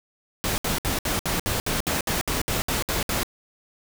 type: noise bursts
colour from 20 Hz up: pink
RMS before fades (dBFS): -25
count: 14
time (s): 0.44-3.232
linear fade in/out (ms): 0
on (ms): 140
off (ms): 64
effects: none